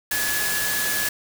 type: tone in noise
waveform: sine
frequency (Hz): 1700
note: G#6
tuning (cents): +40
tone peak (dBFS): -26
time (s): 0.11-1.09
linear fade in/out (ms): 5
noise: white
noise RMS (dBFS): -25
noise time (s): 0.11-1.09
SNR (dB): -4
effects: none